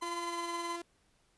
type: tone with tremolo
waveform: 40% pulse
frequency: 1021 Hz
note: C6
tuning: 43 cents flat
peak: -34 dBFS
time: 0.01-0.77 s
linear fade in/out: 20 ms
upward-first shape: sine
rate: 19 Hz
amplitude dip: 45%
type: tone with pitch glide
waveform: sawtooth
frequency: 344.8 to 342.4 Hz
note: F4 to F4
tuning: -22 to -34 cents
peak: -36 dBFS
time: 0.02-0.82 s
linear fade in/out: 5 ms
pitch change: -12 cents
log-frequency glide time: 0.2-0.38 s
effects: pink hiss -71 dBFS RMS until 1.37 s + resampled to 24000 Hz